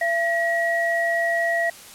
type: tone pair together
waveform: sine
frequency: 676 / 1912 Hz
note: E5 / A#6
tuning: +43 / +43 cents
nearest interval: octave + tritone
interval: 1800 cents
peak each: -22 dBFS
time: 0.01-1.7 s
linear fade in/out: 5 ms
effects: white hiss -43 dBFS RMS until 1.94 s + low-pass 12000 Hz 12 dB/octave